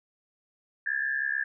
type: tone cluster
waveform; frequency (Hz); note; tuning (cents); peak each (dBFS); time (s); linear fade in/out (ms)
sine; 1630 / 1699 / 1766; G#6 / G#6 / A6; -33 / +39 / +6; -31; 0.86-1.44; 5
effects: none